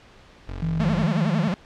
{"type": "tone", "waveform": "25% pulse", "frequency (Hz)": 46.09, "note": "F#1", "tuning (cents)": -6, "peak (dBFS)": -27, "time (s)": [0.47, 1.06], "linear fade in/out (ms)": 20}
{"type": "tone with pitch glide", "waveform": "sine", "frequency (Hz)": [162.5, 158.51], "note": ["E3", "D#3"], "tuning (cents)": [-24, 32], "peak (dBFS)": -22, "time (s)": [0.62, 1.48], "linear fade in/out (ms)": 5, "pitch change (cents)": -44, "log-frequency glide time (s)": [0.74, 0.86]}
{"type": "tone with vibrato", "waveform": "45% pulse", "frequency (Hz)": 196.6, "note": "G3", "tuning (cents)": 5, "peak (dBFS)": -22, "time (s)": [0.8, 1.54], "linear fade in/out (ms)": 0, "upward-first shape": "sine", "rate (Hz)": 11, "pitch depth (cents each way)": 260}
{"effects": ["pink hiss -50 dBFS RMS until 1.65 s", "low-pass 4000 Hz 12 dB/octave"]}